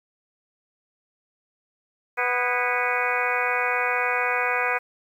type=harmonic tone with a mistuned harmonic; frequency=246.9 Hz; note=B3; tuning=in tune; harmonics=2 / 3 / 4 / 5 / 6 / 7 / 8 / 9 / 10; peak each=-30 / -30 / -30 / -30 / -30 / -30 / -30 / -30 / -30 dBFS; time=2.17-4.79 s; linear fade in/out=20 ms; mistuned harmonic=7; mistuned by=-92 cents; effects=9-bit